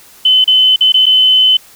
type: tone with dropouts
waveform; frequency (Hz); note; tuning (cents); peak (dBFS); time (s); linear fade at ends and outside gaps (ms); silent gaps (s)
sine; 3039; F#7; +46; -5; 0.25-1.57; 5; 0.443-0.476 / 0.761-0.808 / 0.922-0.941 / 1.058-1.064
effects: white hiss -41 dBFS RMS until 1.75 s